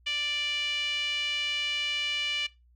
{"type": "tone with band-pass filter", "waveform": "5% pulse", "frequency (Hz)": 587.3, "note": "D5", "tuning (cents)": 0, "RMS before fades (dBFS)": -31, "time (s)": [0.06, 2.47], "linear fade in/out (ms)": 10, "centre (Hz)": 2700, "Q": 7.1, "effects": ["noise-tail reverb RT60 0.2 s tail -17 dB re dry", "added 60 Hz sine -58 dBFS peak until 2.75 s"]}